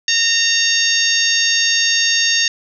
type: harmonic tone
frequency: 920 Hz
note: A#5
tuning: 23 cents flat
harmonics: 2 / 3 / 4 / 5 / 6 / 7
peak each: -20 / -20 / -20 / -20 / -20 / -20 dBFS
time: 0.08-2.48 s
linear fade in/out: 2 ms
effects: none